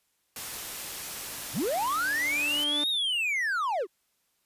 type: noise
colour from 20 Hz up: white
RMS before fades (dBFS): -37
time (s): 0.36-2.64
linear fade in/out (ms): 2
type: tone with exponential growth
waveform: sawtooth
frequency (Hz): 293.7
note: D4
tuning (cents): 0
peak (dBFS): -28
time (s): 0.67-2.84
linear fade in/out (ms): 5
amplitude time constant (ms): 470
type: linear two-way sweep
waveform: triangle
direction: up then down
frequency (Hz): 79.7 to 3800 to 321.9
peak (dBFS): -24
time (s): 1.53-3.87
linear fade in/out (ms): 50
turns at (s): 2.89
effects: white hiss -73 dBFS RMS until 4.45 s + resampled to 32000 Hz